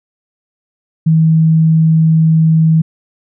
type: tone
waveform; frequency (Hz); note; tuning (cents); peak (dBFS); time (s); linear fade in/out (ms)
sine; 160.4; E3; -47; -6; 1.06-2.82; 10
effects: none